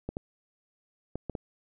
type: clicks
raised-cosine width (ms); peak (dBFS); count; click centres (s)
2; -20; 5; 0.09 / 0.169 / 1.156 / 1.297 / 1.352
effects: none